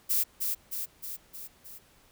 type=noise with echo; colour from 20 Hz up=violet; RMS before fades=-26 dBFS; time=0.09-0.24 s; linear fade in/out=20 ms; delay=310 ms; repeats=5; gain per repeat=-4 dB; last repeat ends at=1.79 s; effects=pink hiss -61 dBFS RMS until 2.11 s